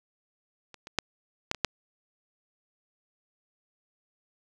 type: clicks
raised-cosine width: 0.2 ms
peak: -28 / -25 / -7 / -9 / -21 / -6 dBFS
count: 6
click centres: 0.743 / 0.871 / 0.987 / 1.514 / 1.547 / 1.647 s
effects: none